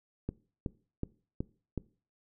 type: click train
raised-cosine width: 3 ms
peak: -20 dBFS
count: 5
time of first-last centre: 0.29-1.777 s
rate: 2.69 Hz
effects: noise-tail reverb RT60 0.4 s tail -21 dB re dry